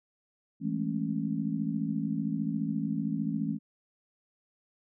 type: chord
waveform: sine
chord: A major seventh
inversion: second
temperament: just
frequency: 165 / 206.2 / 220 / 275 Hz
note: E3 / G#3 / A3 / C#4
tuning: +2 / -12 / 0 / -14 cents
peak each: -34 / -35 / -33 / -34 dBFS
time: 0.6-3.59 s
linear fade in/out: 50 ms
effects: none